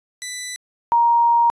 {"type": "tone pair in turn", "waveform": ["10% pulse", "sine"], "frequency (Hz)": [1989, 938.7], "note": ["B6", "A#5"], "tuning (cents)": [12, 12], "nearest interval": "octave + minor second", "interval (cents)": 1300, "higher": "first", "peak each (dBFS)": [-18, -12], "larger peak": "second", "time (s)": [[0.22, 0.56], [0.92, 1.5]], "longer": "second", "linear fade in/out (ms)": 0, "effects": ["resampled to 22050 Hz"]}